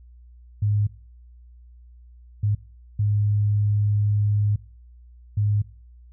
sine tone bursts at uneven times, 103.83 Hz, G#2, in tune, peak -18 dBFS, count 4, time 0.62-0.87 / 2.43-2.55 / 2.99-4.56 / 5.37-5.62 s, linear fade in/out 5 ms, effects noise-tail reverb RT60 0.4 s tail -23 dB re dry + added 60 Hz sine -45 dBFS peak until 6.12 s

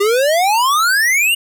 square exponential sweep, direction up, 392 to 2911 Hz, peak -12 dBFS, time 0-1.35 s, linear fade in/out 10 ms, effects none

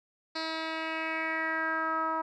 10% pulse tone with low-pass filter sweep, 321.1 Hz, E4, 45 cents flat, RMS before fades -32 dBFS, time 0.35-2.22 s, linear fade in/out 10 ms, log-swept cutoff 4300 to 1100 Hz, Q 4.3, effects none

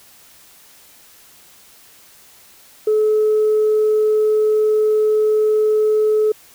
sine tone, 429.4 Hz, A4, 42 cents flat, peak -11 dBFS, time 2.87-6.32 s, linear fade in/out 5 ms, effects tanh soft clip ceiling -9 dBFS + white hiss -47 dBFS RMS until 6.54 s

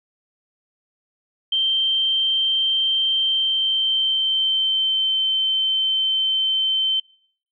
sine tone with pitch glide, 3136 to 3093 Hz, G7 to G7, 0 to -24 cents, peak -17 dBFS, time 1.52-7 s, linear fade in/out 5 ms, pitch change -24 cents, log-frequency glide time 3.15-5.19 s, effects noise-tail reverb RT60 0.6 s tail -26 dB re dry

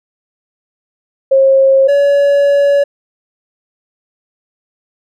sine / triangle tone pair in turn, 538 / 566.8 Hz, C5 / C#5, +48 / +38 cents, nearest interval minor second, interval 90 cents, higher second, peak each -5 dBFS, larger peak neither, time 1.31-1.88 / 1.88-2.84 s, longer second, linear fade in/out 10 ms, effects none

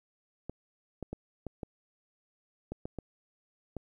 clicks, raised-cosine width 2 ms, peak -24 dBFS, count 9, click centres 0.496 / 1.027 / 1.13 / 1.467 / 1.632 / 2.72 / 2.855 / 2.987 / 3.767 s, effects 11-bit

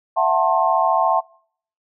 sine chord, F# half-diminished seventh, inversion third, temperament just, 666 / 740 / 888 / 1065.6 Hz, E5 / F#5 / A5 / C6, +18 / 0 / +16 / +31 cents, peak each -20 dBFS, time 0.16-1.21 s, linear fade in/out 20 ms, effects noise-tail reverb RT60 0.6 s tail -25 dB re dry

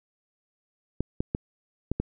clicks, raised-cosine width 3 ms, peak -13 dBFS, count 5, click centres 1.006 / 1.205 / 1.349 / 1.916 / 2 s, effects none

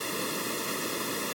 pink noise with comb filter, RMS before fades -32 dBFS, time 0-1.33 s, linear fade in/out 10 ms, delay 1.3 ms, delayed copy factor -1, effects high-pass 200 Hz 12 dB/octave + AAC 64 kbps

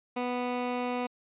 15% pulse tone, 246.9 Hz, B3, in tune, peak -23 dBFS, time 0.16-1.07 s, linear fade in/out 10 ms, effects resampled to 8000 Hz

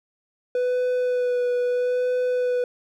triangle tone with vibrato, 495.6 Hz, B4, 6 cents sharp, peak -18 dBFS, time 0.55-2.64 s, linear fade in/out 2 ms, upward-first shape sine, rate 0.77 Hz, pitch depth 16 cents each way, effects none

